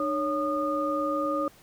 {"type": "tone cluster", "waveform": "sine", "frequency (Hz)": [301.9, 557, 1223], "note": ["D4", "C#5", "D#6"], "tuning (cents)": [48, 8, -30], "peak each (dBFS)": [-30, -29, -29], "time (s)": [0, 1.48], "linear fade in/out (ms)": 2, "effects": ["pink hiss -55 dBFS RMS until 1.62 s"]}